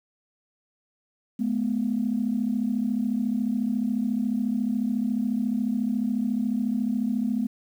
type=tone pair together; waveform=sine; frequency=212.8 / 246.9 Hz; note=G#3 / B3; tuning=+42 / 0 cents; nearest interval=minor third; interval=258 cents; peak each=-25 dBFS; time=1.39-7.47 s; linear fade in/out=10 ms; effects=tanh soft clip ceiling -15 dBFS + 9-bit